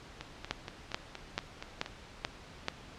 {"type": "two click trains", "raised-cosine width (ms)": 0.2, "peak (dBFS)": [-22, -13], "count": [8, 6], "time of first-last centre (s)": [[0.21, 1.861], [0.51, 2.684]], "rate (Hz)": [4.24, 2.3], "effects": ["pink hiss -51 dBFS RMS until 2.98 s", "low-pass 5000 Hz 12 dB/octave"]}